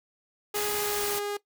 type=tone with pitch glide; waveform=sawtooth; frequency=415.3 to 409.8 Hz; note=G#4 to G#4; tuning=0 to -23 cents; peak=-26 dBFS; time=0.54-1.37 s; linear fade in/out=5 ms; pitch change=-23 cents; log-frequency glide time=0.75-1.14 s
type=noise; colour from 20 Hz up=white; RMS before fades=-32 dBFS; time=0.54-1.2 s; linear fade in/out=20 ms
effects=noise-tail reverb RT60 0.1 s tail -18 dB re dry